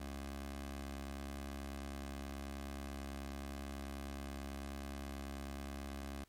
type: tone with notch filter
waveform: 15% pulse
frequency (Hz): 69.3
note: C#2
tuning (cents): 0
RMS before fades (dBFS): -45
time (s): 0-6.24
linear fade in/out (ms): 5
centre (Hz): 150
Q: 1.6
effects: pink hiss -71 dBFS RMS until 6.28 s + MP3 64 kbps